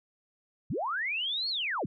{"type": "linear two-way sweep", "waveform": "sine", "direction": "up then down", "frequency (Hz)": [81.8, 4443, 81.8], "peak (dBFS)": -29, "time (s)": [0.7, 1.86], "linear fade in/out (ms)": 5, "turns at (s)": 1.49, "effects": []}